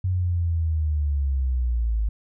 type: linear sweep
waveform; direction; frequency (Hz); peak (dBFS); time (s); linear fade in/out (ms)
sine; down; 93.2 to 52.3; -20; 0.04-2.09; 5
effects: none